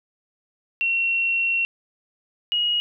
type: tone pair in turn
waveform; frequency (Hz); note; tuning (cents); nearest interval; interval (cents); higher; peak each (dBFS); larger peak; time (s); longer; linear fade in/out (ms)
sine; 2728 / 2890; F7 / F#7; -41 / -41; minor second; 100; second; -19; neither; 0.81-1.65 / 2.52-2.8; first; 0
effects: none